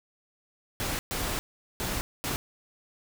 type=noise bursts at uneven times; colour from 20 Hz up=pink; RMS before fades=-31 dBFS; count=4; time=0.8-0.99 / 1.11-1.39 / 1.8-2.01 / 2.24-2.36 s; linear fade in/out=0 ms; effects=none